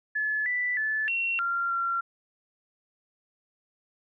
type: tone with pitch steps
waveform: sine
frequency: 1719 / 1978 / 1738 / 2729 / 1383 / 1371 Hz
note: A6 / B6 / A6 / F7 / F6 / F6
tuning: -41 / +2 / -22 / -41 / -17 / -32 cents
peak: -25 dBFS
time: 0.15-2.01 s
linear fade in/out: 10 ms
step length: 310 ms
effects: none